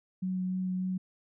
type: tone with vibrato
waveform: sine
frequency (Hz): 185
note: F#3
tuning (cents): 0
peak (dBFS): -29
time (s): 0.22-0.98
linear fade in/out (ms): 10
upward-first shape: sine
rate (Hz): 3.4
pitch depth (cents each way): 9
effects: none